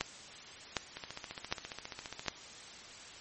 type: two click trains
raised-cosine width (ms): 0.2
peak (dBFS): -23 / -13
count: 20 / 4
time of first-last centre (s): 0.97-2.263 / 0.01-2.283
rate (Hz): 14.7 / 1.32
effects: white hiss -50 dBFS RMS until 3.2 s + MP3 32 kbps